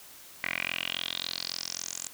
10% pulse tone with band-pass filter sweep, 43.65 Hz, F1, in tune, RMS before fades -35 dBFS, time 0.44-2.08 s, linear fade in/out 0 ms, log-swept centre 2100 to 7500 Hz, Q 5.9, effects white hiss -50 dBFS RMS until 2.13 s

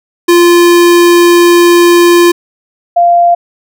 square / sine tone pair in turn, 346.8 / 693.6 Hz, F4 / F5, -12 / -12 cents, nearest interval octave, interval 1200 cents, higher second, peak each -3 dBFS, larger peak neither, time 0.28-2.32 / 2.96-3.35 s, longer first, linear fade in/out 10 ms, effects none

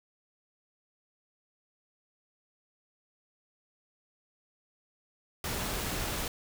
pink noise, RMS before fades -34 dBFS, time 5.44-6.28 s, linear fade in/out 2 ms, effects none

